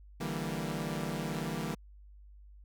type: chord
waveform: sawtooth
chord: E half-diminished seventh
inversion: third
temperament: equal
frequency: 146.83 / 164.81 / 196 / 233.1 Hz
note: D3 / E3 / G3 / Bb3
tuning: 0 / 0 / 0 / 0 cents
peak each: -36 / -34 / -36 / -36 dBFS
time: 0.2-1.75 s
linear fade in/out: 10 ms
effects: added 50 Hz sine -51 dBFS peak until 2.64 s